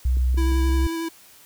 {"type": "tone with pitch glide", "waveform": "sine", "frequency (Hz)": [62.9, 65.61], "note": ["B1", "C2"], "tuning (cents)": [32, 5], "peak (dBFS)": -17, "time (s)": [0.05, 0.87], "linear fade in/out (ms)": 5, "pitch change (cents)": 73, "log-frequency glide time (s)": [0.28, 0.71]}
{"type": "click train", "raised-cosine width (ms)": 3, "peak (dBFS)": -26, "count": 5, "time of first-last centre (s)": [0.17, 0.868], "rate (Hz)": 5.73}
{"type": "tone with vibrato", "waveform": "square", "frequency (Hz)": 329.6, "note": "E4", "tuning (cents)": 0, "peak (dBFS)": -26, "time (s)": [0.37, 1.09], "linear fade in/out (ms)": 10, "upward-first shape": "sine", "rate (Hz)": 11, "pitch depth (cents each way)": 13}
{"effects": ["white hiss -50 dBFS RMS until 1.45 s"]}